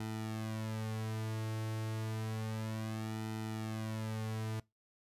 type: tone with flanger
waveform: sawtooth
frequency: 110 Hz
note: A2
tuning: in tune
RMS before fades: -39 dBFS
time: 0-4.6 s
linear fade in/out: 5 ms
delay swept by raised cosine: 1.8 to 4.1 ms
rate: 0.3 Hz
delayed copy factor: -1
effects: noise-tail reverb RT60 0.2 s tail -22 dB re dry + resampled to 32000 Hz